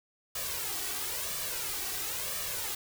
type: noise with flanger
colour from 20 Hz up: white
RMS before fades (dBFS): -35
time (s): 0.35-2.75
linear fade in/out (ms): 5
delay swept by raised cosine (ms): 1.7 to 2.65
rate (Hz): 0.99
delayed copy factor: +0.7
effects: none